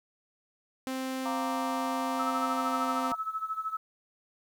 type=tone with pitch glide; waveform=sawtooth; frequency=261.6 to 259.6 Hz; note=C4 to C4; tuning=0 to -13 cents; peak=-28 dBFS; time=0.87-3.12 s; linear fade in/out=0 ms; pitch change=-13 cents; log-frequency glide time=2.15-2.96 s
type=chord; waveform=sine; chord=Bb major; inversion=second; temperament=equal with one note detuned; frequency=698.5 / 929.6 / 1174.7 Hz; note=F5 / Bb5 / D6; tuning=0 / -5 / 0 cents; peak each=-36 / -35 / -36 dBFS; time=1.25-3.15 s; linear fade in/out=10 ms
type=tone with tremolo; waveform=sine; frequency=1300 Hz; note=E6; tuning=24 cents flat; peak=-28 dBFS; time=2.19-3.77 s; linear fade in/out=5 ms; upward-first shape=sine; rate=13 Hz; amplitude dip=80%
effects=10-bit